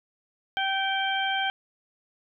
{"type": "harmonic tone with a mistuned harmonic", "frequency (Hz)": 776, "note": "G5", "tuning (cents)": -18, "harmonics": [1, 2, 3, 4], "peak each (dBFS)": [-28, -29, -34, -30], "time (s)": [0.57, 1.5], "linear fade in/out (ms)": 0, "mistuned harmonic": 4, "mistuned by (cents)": 29, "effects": []}